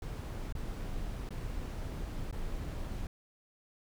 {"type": "noise with dropouts", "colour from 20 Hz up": "brown", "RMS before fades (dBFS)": -38, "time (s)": [0.02, 3.07], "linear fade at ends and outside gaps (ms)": 2, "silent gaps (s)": [[0.525, 0.551], [1.291, 1.306], [2.312, 2.326]], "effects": []}